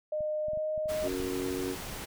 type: tone with pitch glide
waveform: sine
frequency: 611 to 618.8 Hz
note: D#5 to D#5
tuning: -32 to -10 cents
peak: -29 dBFS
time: 0.12-1.08 s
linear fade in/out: 5 ms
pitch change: +22 cents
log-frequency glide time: 0.46-0.57 s
type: clicks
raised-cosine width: 5 ms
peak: -35 dBFS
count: 9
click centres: 0.207 / 0.484 / 0.534 / 0.574 / 0.778 / 0.858 / 0.918 / 1.031 / 1.201 s
type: noise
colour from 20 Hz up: pink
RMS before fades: -40 dBFS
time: 0.88-2.06 s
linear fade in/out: 20 ms
type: chord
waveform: sine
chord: F# major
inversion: second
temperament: just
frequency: 277.5 / 370 / 462.5 Hz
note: C#4 / F#4 / A#4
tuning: +2 / 0 / -14 cents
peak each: -35 / -34 / -39 dBFS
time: 1.02-1.77 s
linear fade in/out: 50 ms
effects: none